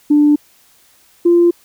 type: tone pair in turn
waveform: sine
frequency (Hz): 295.2 / 345.2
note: D4 / F4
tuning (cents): +9 / -20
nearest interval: minor third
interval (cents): 271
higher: second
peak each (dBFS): -6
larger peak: neither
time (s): 0.1-0.36 / 1.25-1.51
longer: neither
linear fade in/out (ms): 10
effects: tanh soft clip ceiling -2 dBFS + white hiss -51 dBFS RMS until 1.64 s